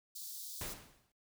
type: high-pass noise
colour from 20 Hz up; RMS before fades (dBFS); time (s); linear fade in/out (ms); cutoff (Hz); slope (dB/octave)
white; -46; 0.15-0.74; 10; 3700; 48
type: noise with exponential decay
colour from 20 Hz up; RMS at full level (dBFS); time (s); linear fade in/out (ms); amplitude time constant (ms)
pink; -40; 0.61-1.12; 2; 110
effects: noise-tail reverb RT60 0.2 s tail -23 dB re dry